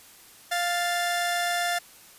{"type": "tone pair together", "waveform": "sawtooth", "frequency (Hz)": [698.5, 1760], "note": ["F5", "A6"], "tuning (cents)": [0, 0], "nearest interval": "octave + major third", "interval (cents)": 1600, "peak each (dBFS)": [-22, -26], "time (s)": [0.51, 1.79], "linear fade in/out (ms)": 10, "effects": ["white hiss -51 dBFS RMS until 2.18 s", "resampled to 32000 Hz"]}